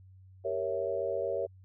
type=chord; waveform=sine; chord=G diminished seventh; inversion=none; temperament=equal; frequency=392 / 466.2 / 554.4 / 659.3 Hz; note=G4 / Bb4 / Db5 / Fb5; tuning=0 / 0 / 0 / 0 cents; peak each=-37 / -35 / -33 / -37 dBFS; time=0.44-1.47 s; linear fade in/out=20 ms; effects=added 94 Hz sine -52 dBFS peak until 1.64 s